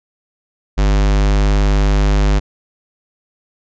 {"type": "tone", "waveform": "square", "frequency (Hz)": 50.2, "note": "G1", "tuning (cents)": 42, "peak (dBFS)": -11, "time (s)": [0.77, 2.4], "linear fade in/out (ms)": 20, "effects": ["resampled to 16000 Hz"]}